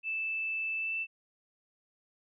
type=tone with pitch glide; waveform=sine; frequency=2637 to 2658 Hz; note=E7 to E7; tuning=0 to +14 cents; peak=-31 dBFS; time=0.03-1.07 s; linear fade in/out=50 ms; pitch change=+14 cents; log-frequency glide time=0.77-0.96 s; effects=none